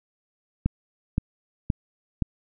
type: click train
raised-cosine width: 5 ms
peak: -9 dBFS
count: 4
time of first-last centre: 0.66-2.223 s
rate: 1.92 Hz
effects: none